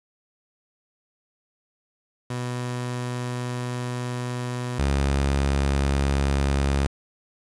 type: tone pair in turn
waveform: sawtooth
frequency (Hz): 123.47 / 69.3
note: B2 / C#2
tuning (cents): 0 / 0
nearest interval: minor seventh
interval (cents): 1000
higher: first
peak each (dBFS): -23 / -16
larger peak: second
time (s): 2.3-4.79 / 4.79-6.87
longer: first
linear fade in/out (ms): 5
effects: resampled to 22050 Hz + 7-bit